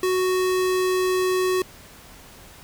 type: tone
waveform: square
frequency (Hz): 370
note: F#4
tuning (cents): 0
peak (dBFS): -20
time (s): 0.03-1.62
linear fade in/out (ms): 2
effects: pink hiss -46 dBFS RMS until 2.63 s